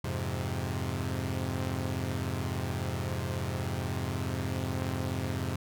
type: chord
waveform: sawtooth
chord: F minor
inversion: none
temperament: equal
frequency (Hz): 87.31 / 103.83 / 130.81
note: F2 / Ab2 / C3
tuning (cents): 0 / 0 / 0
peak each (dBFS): -31 / -32 / -31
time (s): 0.04-5.56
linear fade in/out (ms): 5
effects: none